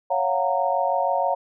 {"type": "chord", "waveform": "sine", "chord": "Gb major seventh", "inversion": "second", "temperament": "just", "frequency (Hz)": [555, 693.7, 740, 925], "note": ["Db5", "F5", "Gb5", "Bb5"], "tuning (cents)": [2, -12, 0, -14], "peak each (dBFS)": -25, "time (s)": [0.1, 1.35], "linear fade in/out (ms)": 10, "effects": []}